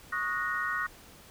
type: chord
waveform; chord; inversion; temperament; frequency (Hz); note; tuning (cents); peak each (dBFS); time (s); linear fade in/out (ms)
sine; D# minor seventh; third; equal with one note detuned; 1108.7 / 1244.5 / 1462.1 / 1864.7; C#6 / D#6 / F#6 / A#6; 0 / 0 / -21 / 0; -37 / -36 / -33 / -33; 0.12-0.87; 10
effects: pink hiss -53 dBFS RMS until 1.3 s